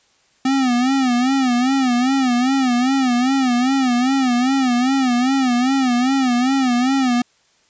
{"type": "tone with vibrato", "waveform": "square", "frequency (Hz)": 256.2, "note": "C4", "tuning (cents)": -36, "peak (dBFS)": -15, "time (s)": [0.45, 7.22], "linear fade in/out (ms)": 5, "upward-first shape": "sine", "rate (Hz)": 2.5, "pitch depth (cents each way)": 110, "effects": ["white hiss -58 dBFS RMS until 7.69 s", "resampled to 16000 Hz"]}